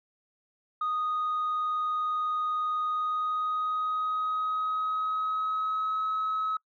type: tone with pitch glide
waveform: sine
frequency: 1241 to 1283.3 Hz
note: D#6 to E6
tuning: -5 to -47 cents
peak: -25 dBFS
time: 0.81-6.57 s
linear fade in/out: 5 ms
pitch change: +58 cents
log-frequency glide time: 2.85-6.05 s
effects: noise-tail reverb RT60 0.1 s tail -25 dB re dry + tanh soft clip ceiling -24 dBFS

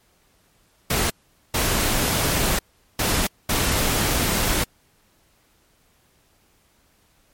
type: noise bursts at uneven times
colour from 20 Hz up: pink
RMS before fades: -21 dBFS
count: 4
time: 0.9-1.1 / 1.54-2.59 / 2.99-3.27 / 3.49-4.64 s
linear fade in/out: 5 ms
effects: pink hiss -61 dBFS RMS until 7.33 s + MP3 64 kbps

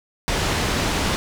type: low-pass noise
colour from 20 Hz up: pink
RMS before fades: -22 dBFS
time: 0.28-1.16 s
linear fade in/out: 0 ms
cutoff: 6600 Hz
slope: 12 dB/octave
effects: none

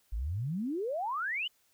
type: exponential sweep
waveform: sine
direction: up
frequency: 48.18 to 3103 Hz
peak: -31 dBFS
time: 0.12-1.48 s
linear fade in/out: 10 ms
effects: white hiss -70 dBFS RMS until 1.73 s

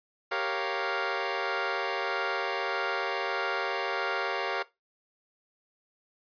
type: chord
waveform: 15% pulse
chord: G half-diminished seventh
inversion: none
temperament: equal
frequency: 392 / 466.2 / 554.4 / 698.5 Hz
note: G4 / Bb4 / Db5 / F5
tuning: 0 / 0 / 0 / 0 cents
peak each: -28 dBFS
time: 0.31-4.63 s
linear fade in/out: 10 ms
effects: noise-tail reverb RT60 0.2 s tail -18 dB re dry + resampled to 11025 Hz

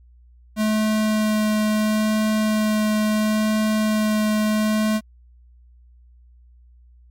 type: tone with vibrato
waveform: square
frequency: 214.8 Hz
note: A3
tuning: 41 cents flat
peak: -18 dBFS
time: 0.56-5.01 s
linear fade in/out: 50 ms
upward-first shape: sine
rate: 0.73 Hz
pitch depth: 8 cents each way
effects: added 60 Hz sine -47 dBFS peak until 7.1 s + MP3 96 kbps

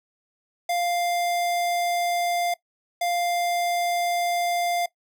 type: tone pair in turn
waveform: square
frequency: 698.5 / 698.5 Hz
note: F5 / F5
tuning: 0 / 0 cents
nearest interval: unison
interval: 0 cents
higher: neither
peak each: -23 dBFS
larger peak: neither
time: 0.69-2.54 / 3.01-4.86 s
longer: neither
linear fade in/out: 5 ms
effects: noise-tail reverb RT60 0.1 s tail -19 dB re dry

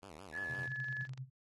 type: tone with vibrato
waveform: 5% pulse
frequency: 86.7 Hz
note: F2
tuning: 12 cents flat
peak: -39 dBFS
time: 0.02-0.67 s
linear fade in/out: 10 ms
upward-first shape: sine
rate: 5.8 Hz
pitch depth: 260 cents each way
type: tone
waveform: sine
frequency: 1709 Hz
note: G#6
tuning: 49 cents sharp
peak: -38 dBFS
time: 0.32-1.08 s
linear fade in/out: 50 ms
type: tone with tremolo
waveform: sine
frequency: 130.81 Hz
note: C3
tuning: in tune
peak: -39 dBFS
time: 0.48-1.3 s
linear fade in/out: 50 ms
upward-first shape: sine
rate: 9.9 Hz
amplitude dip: 85%
type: click train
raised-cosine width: 0.2 ms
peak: -38 dBFS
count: 17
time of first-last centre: 0.51-1.177 s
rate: 24 Hz
effects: AAC 32 kbps

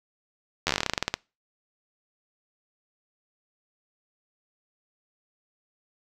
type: slowing click train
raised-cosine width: 0.2 ms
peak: -6 dBFS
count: 17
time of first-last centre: 0.67-1.14 s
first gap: 11 ms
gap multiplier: 1.12
effects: noise-tail reverb RT60 0.3 s tail -26 dB re dry

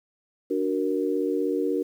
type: chord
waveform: sine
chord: D augmented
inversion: none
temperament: equal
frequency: 293.7 / 370 / 466.2 Hz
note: D4 / F#4 / A#4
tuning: 0 / 0 / 0 cents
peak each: -27 dBFS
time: 0.5-1.83 s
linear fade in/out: 10 ms
effects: 9-bit

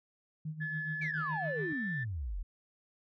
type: tone with tremolo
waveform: sine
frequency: 155.56 Hz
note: D#3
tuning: in tune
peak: -34 dBFS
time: 0.45-1.73 s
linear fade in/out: 5 ms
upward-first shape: sine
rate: 7.1 Hz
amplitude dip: 75%
type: tone with pitch glide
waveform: sine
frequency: 1718 to 1768.3 Hz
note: A6 to A6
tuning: -42 to +8 cents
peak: -35 dBFS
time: 0.6-2.05 s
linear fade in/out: 20 ms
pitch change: +50 cents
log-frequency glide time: 1.34-1.7 s
type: exponential sweep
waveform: sine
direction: down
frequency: 2402 to 38.08 Hz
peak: -34 dBFS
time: 1.01-2.43 s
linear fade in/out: 10 ms
effects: tanh soft clip ceiling -25 dBFS

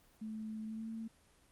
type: tone with pitch glide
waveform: sine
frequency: 217.9 to 224.2 Hz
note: A3 to A3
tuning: -17 to +33 cents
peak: -40 dBFS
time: 0.21-1.08 s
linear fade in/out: 10 ms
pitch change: +50 cents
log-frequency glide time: 0.65-0.9 s
effects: pink hiss -67 dBFS RMS until 1.51 s + Opus 24 kbps

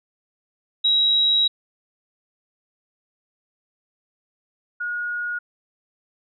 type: tone pair in turn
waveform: sine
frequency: 3851 / 1442.5 Hz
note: B7 / F#6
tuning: -44 / -44 cents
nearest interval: octave + perfect fourth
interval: 1700 cents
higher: first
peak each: -15 / -24 dBFS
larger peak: first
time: 0.84-1.48 / 4.8-5.39 s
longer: first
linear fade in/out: 10 ms
effects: none

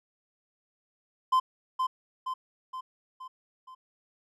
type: tone with echo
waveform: triangle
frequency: 1033 Hz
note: C6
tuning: 22 cents flat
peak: -18 dBFS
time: 1.32-1.4 s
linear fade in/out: 10 ms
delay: 470 ms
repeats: 5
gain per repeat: -5 dB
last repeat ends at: 3.75 s
effects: none

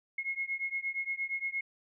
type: beating tone pair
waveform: sine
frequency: 2161 / 2169.6 Hz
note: C#7 / C#7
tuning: -45 / -38 cents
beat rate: 8.6 Hz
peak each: -35 / -36 dBFS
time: 0.18-1.61 s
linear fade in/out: 5 ms
effects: none

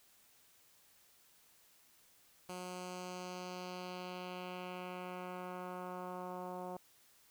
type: tone with low-pass filter sweep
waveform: 10% pulse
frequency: 181.3 Hz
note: F#3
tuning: 35 cents flat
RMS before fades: -45 dBFS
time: 2.49-6.77 s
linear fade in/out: 2 ms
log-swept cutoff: 10000 to 820 Hz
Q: 1.5
effects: white hiss -67 dBFS RMS until 7.3 s

